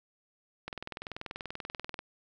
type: click train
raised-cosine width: 0.3 ms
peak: -22 dBFS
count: 28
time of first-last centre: 0.68-1.991 s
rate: 20.6 Hz
effects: none